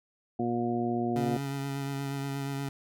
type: harmonic tone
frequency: 119 Hz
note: A#2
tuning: 36 cents sharp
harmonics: 1 / 2 / 3 / 4 / 5 / 6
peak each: -37 / -30 / -32 / -42 / -44 / -34 dBFS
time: 0.39-1.37 s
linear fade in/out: 5 ms
type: tone with vibrato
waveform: 25% pulse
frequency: 138.59 Hz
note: C#3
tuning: in tune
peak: -28 dBFS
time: 1.16-2.69 s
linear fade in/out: 2 ms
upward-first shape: sine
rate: 8.4 Hz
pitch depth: 19 cents each way
effects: none